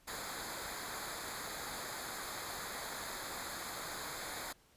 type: noise with comb filter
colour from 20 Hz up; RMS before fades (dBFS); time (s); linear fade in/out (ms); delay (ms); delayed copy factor
pink; -43; 0.07-4.53; 10; 0.35; -0.8
effects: pink hiss -67 dBFS RMS until 4.76 s + resampled to 32000 Hz